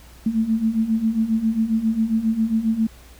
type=beating tone pair; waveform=sine; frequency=218.1 / 225.5 Hz; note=A3 / A3; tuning=-15 / +43 cents; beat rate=7.4 Hz; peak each=-23 / -19 dBFS; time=0.26-2.87 s; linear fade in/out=5 ms; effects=added 60 Hz sine -45 dBFS peak until 3.19 s + pink hiss -49 dBFS RMS until 3.19 s